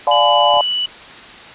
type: chord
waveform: sine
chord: D diminished seventh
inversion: none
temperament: just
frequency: 587.3 / 704.8 / 845.8 / 1014.9 Hz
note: D5 / F5 / Ab5 / Cb6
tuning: 0 / +16 / +31 / +47 cents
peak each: -16 / -16 / -15 / -17 dBFS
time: 0.07-0.61 s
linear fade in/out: 2 ms
type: tone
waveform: sine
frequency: 2960 Hz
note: F#7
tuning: in tune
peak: -16 dBFS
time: 0.11-0.86 s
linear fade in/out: 5 ms
type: clicks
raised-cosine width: 1 ms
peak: -20 dBFS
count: 2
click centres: 0.541 / 0.57 s
effects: white hiss -36 dBFS RMS until 1.54 s + resampled to 8000 Hz